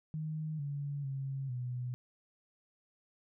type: tone with pitch steps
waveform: sine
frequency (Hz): 155.6 / 142.8 / 135.7 / 124.3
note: D#3 / D3 / C#3 / B2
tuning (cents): 0 / -48 / -36 / +12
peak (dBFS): -35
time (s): 0.14-1.94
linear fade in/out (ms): 0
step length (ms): 450
effects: none